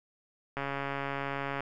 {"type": "click train", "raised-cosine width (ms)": 0.5, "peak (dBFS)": -19, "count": 145, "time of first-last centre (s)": [0.57, 1.606], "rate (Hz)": 139, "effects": []}